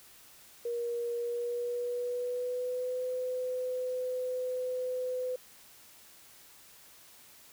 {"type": "tone with pitch glide", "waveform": "sine", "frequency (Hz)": [474.3, 505.4], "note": ["A#4", "B4"], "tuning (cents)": [30, 40], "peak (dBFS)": -31, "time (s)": [0.65, 5.36], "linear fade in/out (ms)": 5, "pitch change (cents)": 110, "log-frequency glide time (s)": [1.15, 3.04], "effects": ["white hiss -56 dBFS RMS until 7.52 s"]}